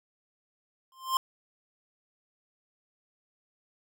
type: tone with exponential growth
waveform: square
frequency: 1049 Hz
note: C6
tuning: 4 cents sharp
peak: -22 dBFS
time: 0.92-1.17 s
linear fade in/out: 1 ms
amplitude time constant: 53 ms
effects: none